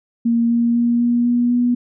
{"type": "tone with pitch steps", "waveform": "sine", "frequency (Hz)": [233.1, 235.1, 237.2, 239.2, 241.3, 243.4], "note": ["A#3", "A#3", "A#3", "A#3", "B3", "B3"], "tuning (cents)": [0, 15, 30, 45, -40, -25], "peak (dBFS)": -13, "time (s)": [0.25, 1.75], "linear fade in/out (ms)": 10, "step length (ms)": 250, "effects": []}